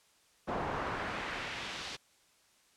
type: noise with band-pass filter sweep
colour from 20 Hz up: brown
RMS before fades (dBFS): -38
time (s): 0.47-1.97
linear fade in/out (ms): 20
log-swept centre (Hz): 800 to 4400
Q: 1.1
effects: white hiss -67 dBFS RMS until 2.76 s + low-pass 9000 Hz 12 dB/octave